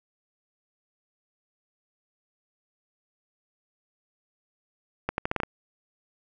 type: accelerating click train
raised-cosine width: 0.5 ms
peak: -11 dBFS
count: 7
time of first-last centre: 5.09-5.434 s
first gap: 91 ms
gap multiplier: 0.81
effects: none